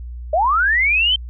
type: linear sweep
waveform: sine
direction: up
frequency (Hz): 585 to 3144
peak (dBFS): -13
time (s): 0.33-1.16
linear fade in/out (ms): 5
effects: added 60 Hz sine -28 dBFS peak until 1.29 s